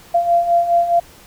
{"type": "beating tone pair", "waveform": "sine", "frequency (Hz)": [685, 689.8], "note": ["F5", "F5"], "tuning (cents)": [-34, -22], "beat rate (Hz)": 4.8, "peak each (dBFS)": [-19, -13], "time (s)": [0.14, 1], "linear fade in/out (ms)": 10, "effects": ["pink hiss -44 dBFS RMS until 1.26 s"]}